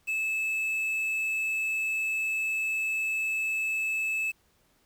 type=tone with quantisation; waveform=triangle; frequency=2612 Hz; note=E7; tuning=17 cents flat; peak=-25 dBFS; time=0.07-4.32 s; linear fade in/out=20 ms; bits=8; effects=pink hiss -67 dBFS RMS until 4.85 s